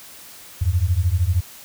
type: beating tone pair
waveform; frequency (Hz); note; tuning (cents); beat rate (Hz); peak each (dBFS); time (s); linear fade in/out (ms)
sine; 82.41 / 95.41; E2 / G2; 0 / -46; 13; -19; 0.61-1.41; 10
effects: white hiss -42 dBFS RMS until 1.64 s